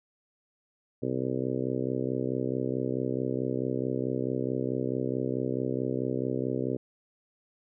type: harmonic tone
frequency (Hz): 64.6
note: C2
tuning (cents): -21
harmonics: 2 / 3 / 4 / 5 / 6 / 7 / 8 / 9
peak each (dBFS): -35 / -40 / -33 / -35 / -34 / -35 / -39 / -42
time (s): 1.02-6.77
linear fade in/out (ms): 10
effects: none